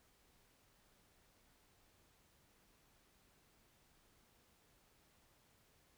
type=silence; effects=pink hiss -72 dBFS RMS until 5.97 s